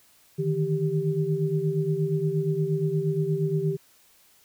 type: tone cluster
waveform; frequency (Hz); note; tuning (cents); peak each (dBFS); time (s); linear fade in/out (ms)
sine; 151 / 159.5 / 392.1; D3 / D#3 / G4; +48 / +43 / 0; -27; 0.38-3.77; 20
effects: white hiss -59 dBFS RMS until 4.44 s